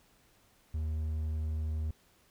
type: tone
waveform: triangle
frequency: 77.9 Hz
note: D#2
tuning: 3 cents sharp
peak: -29 dBFS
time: 0.74-1.91 s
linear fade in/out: 5 ms
effects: pink hiss -66 dBFS RMS until 2.3 s